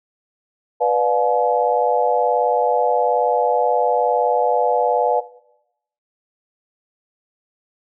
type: chord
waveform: sine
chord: B diminished seventh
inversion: none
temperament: just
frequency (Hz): 493.9 / 592.7 / 711.2 / 853.4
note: B4 / D5 / F5 / Ab5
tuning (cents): 0 / +16 / +31 / +47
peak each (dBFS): -18 / -22 / -20 / -20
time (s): 0.8-5.21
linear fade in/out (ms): 20
effects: noise-tail reverb RT60 0.8 s tail -17 dB re dry

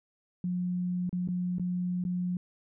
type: tone with dropouts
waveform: sine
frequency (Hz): 179.3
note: F3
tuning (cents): +46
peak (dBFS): -28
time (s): 0.44-2.37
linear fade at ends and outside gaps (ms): 2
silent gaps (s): 1.094-1.128 / 1.276-1.286 / 1.584-1.596 / 2.04-2.05
effects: none

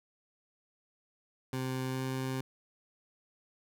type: tone with pitch glide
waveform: 20% pulse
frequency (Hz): 130 to 131.21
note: C3 to C3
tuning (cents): -11 to +5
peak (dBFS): -28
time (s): 1.53-2.41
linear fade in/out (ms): 2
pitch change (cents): +16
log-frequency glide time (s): 1.88-2.03
effects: none

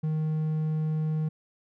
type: tone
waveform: triangle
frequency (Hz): 155.9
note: D#3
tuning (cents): +4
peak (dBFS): -23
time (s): 0.03-1.29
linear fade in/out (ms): 10
effects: none

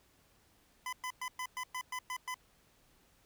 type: tone bursts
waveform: 25% pulse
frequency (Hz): 1009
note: B5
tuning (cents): +37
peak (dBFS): -33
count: 9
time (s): 0.86-2.343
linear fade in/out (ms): 2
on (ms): 67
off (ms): 110
effects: pink hiss -68 dBFS RMS until 3.25 s

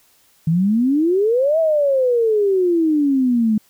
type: exponential two-way sweep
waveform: sine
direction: up then down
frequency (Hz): 155.56 to 659.3 to 210.7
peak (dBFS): -13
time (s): 0.47-3.58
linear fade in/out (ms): 5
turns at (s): 1.59
effects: white hiss -56 dBFS RMS until 3.69 s

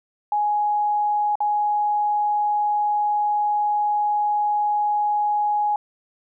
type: tone with dropouts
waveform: sine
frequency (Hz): 834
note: G#5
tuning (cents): +7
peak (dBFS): -18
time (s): 0.32-5.76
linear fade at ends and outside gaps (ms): 2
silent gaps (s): 1.355-1.404
effects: none

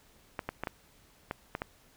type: clicks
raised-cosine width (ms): 0.5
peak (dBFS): -18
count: 7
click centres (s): 0.392 / 0.49 / 0.636 / 0.672 / 1.311 / 1.551 / 1.619
effects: pink hiss -62 dBFS RMS until 1.96 s

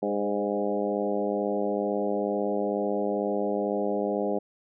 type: harmonic tone with a mistuned harmonic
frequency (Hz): 102.2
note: G#2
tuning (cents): -27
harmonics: 2 / 3 / 4 / 5 / 6 / 7 / 8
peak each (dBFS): -32 / -33 / -30 / -31 / -33 / -36 / -38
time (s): 0.02-4.39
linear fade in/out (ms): 10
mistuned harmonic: 5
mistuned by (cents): +21
effects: none

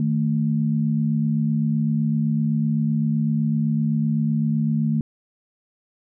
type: tone pair together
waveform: sine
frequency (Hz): 154.45 / 222.3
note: D#3 / A3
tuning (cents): -12 / +18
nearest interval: tritone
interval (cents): 630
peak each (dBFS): -21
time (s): 0-5.01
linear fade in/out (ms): 2
effects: none

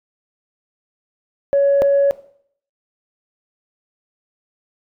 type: tone pair in turn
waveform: sine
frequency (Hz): 560 / 560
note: C#5 / C#5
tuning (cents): +18 / +18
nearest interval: unison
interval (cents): 0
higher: neither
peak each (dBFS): -10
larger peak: neither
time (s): 1.53-1.82 / 1.82-2.11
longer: neither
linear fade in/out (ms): 0
effects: noise-tail reverb RT60 0.6 s tail -17 dB re dry + tanh soft clip ceiling -8 dBFS

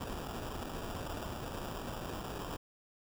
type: noise with sample-and-hold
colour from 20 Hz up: pink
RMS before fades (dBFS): -41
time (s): 0-2.57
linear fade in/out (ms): 10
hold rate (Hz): 2100
effects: none

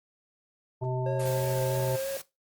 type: harmonic tone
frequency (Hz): 127.5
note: C3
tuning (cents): -44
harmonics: 1 / 3 / 5 / 7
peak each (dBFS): -29 / -34 / -36 / -37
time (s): 0.81-1.97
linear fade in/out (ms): 20
type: tone with vibrato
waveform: triangle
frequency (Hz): 538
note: C5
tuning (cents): +48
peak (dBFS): -27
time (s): 1.06-2.17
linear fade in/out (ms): 2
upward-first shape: sine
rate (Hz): 3.1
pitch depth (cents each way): 27
type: noise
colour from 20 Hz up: white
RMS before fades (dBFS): -40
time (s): 1.19-2.22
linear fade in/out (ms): 10
effects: noise-tail reverb RT60 0.2 s tail -17 dB re dry + Opus 32 kbps

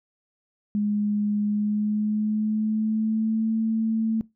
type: tone with pitch glide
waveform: sine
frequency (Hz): 207.7 to 222.6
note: G#3 to A3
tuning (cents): 0 to +20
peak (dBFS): -21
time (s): 0.75-4.21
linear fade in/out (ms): 0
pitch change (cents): +120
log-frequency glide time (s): 1.45-3.54
effects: noise-tail reverb RT60 0.2 s tail -21 dB re dry

